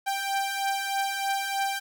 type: beating tone pair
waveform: sawtooth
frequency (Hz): 784 / 787.2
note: G5 / G5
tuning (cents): 0 / +7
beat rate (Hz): 3.2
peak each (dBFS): -28 / -24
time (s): 0.06-1.8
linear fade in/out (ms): 20
effects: none